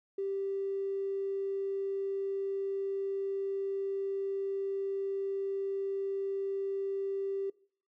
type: tone with tanh clipping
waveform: triangle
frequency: 392 Hz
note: G4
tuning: in tune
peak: -31 dBFS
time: 0.18-7.5 s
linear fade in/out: 5 ms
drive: 2 dB
effects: noise-tail reverb RT60 0.5 s tail -21 dB re dry